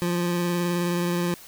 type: tone with vibrato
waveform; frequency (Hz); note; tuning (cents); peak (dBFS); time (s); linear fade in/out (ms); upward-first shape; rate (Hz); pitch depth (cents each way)
25% pulse; 174.61; F3; 0; -19; 0.02-1.34; 0; triangle; 19; 23
effects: white hiss -46 dBFS RMS until 1.47 s